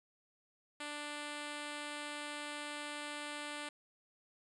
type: tone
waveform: 5% pulse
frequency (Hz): 294.6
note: D4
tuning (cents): +6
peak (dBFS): -30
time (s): 0.8-3.69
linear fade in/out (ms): 5
effects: resampled to 24000 Hz